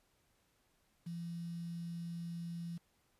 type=tone with quantisation; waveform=sine; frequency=170 Hz; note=F3; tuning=46 cents flat; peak=-40 dBFS; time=1.06-2.78 s; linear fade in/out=10 ms; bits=10; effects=pink hiss -75 dBFS RMS until 3.19 s + resampled to 32000 Hz